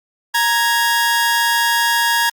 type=tone pair together; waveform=sawtooth; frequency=934.1 / 1661.2 Hz; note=A#5 / G#6; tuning=+3 / 0 cents; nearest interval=minor seventh; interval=997 cents; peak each=-13 dBFS; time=0.34-2.3 s; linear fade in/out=10 ms; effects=Opus 48 kbps